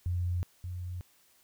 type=tone pair in turn; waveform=sine; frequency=88.5 / 89.58 Hz; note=F2 / F2; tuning=+23 / +44 cents; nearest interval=unison; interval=21 cents; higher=second; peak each=-28 / -35 dBFS; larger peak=first; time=0.06-0.43 / 0.64-1.01 s; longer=neither; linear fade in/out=0 ms; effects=white hiss -65 dBFS RMS until 1.43 s